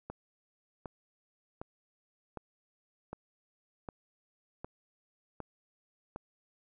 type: click train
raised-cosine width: 1 ms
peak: -26 dBFS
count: 9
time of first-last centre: 0.1-6.161 s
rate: 1.32 Hz
effects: none